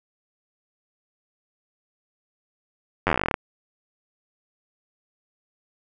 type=slowing click train; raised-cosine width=0.5 ms; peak=-5 dBFS; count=16; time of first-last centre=3.07-3.342 s; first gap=10 ms; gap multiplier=1.08; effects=none